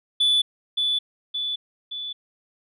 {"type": "tone with echo", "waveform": "sine", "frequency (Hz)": 3469, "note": "A7", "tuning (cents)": -25, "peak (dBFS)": -14, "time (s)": [0.2, 0.42], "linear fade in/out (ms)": 10, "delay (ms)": 570, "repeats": 3, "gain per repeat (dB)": -5, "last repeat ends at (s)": 2.13, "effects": ["tanh soft clip ceiling -15 dBFS"]}